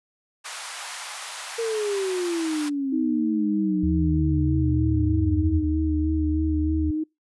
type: high-pass noise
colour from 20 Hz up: pink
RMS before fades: -35 dBFS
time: 0.44-2.7 s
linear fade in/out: 20 ms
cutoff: 810 Hz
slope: 24 dB/octave
type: exponential sweep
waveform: sine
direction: down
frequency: 466.2 to 84 Hz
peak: -23 dBFS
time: 1.58-5.64 s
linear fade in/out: 10 ms
type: tone with vibrato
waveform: sine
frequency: 311.1 Hz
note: D#4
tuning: in tune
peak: -23 dBFS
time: 2.92-7.04 s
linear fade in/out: 10 ms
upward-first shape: sine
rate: 3.2 Hz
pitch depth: 26 cents each way
type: tone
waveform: sine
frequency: 77.78 Hz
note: D#2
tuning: in tune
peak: -23 dBFS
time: 3.83-6.91 s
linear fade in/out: 5 ms
effects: noise-tail reverb RT60 0.2 s tail -26 dB re dry + resampled to 24000 Hz